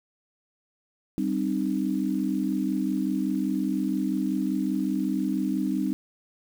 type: chord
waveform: sine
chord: C minor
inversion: second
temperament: equal with one note detuned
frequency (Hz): 196 / 261.6 / 306.5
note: G3 / C4 / Eb4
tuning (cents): 0 / 0 / -26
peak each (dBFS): -28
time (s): 1.18-5.93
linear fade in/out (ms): 0
effects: 8-bit